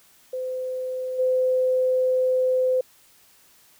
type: tone with level steps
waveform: sine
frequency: 512 Hz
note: C5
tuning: 38 cents flat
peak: -26 / -18 dBFS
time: 0.33-2.81 s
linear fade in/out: 5 ms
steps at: 1.18 s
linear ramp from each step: 20 ms
effects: white hiss -56 dBFS RMS until 3.79 s